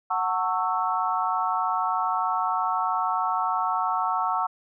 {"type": "chord", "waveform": "sine", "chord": "F# minor seventh", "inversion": "none", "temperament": "equal with one note detuned", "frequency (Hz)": [740, 903.2, 1108.7, 1318.5], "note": ["F#5", "A5", "C#6", "E6"], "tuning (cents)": [0, 45, 0, 0], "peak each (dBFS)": -28, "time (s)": [0.1, 4.47], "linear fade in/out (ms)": 10, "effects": []}